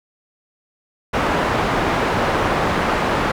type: low-pass noise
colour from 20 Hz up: white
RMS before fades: -19 dBFS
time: 1.13-3.32 s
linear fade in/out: 10 ms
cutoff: 1200 Hz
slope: 12 dB/octave
effects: none